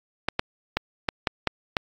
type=clicks; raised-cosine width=0.3 ms; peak=-6 dBFS; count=7; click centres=0.286 / 0.394 / 0.77 / 1.088 / 1.272 / 1.473 / 1.768 s; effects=AAC 64 kbps